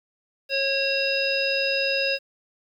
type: harmonic tone with a mistuned harmonic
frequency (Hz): 546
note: C#5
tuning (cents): -26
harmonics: 1 / 3 / 5 / 7 / 9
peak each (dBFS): -26 / -32 / -25 / -33 / -28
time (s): 0.49-2.19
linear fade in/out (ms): 50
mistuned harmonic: 9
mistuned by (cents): +26
effects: 9-bit